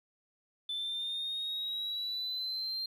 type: linear sweep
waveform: sine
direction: up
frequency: 3511 to 4186 Hz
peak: -32 dBFS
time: 0.69-2.86 s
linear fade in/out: 5 ms
effects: tanh soft clip ceiling -31 dBFS + 11-bit